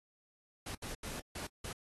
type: noise bursts at uneven times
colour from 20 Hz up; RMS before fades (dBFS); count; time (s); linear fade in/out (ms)
pink; -43; 5; 0.66-0.75 / 0.82-0.95 / 1.03-1.2 / 1.35-1.47 / 1.64-1.73; 5
effects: AAC 32 kbps